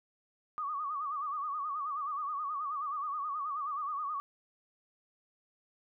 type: tone with vibrato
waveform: sine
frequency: 1174.7 Hz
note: D6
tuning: in tune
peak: -33 dBFS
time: 0.58-4.2 s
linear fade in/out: 0 ms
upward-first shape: sine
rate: 9.4 Hz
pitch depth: 110 cents each way
effects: none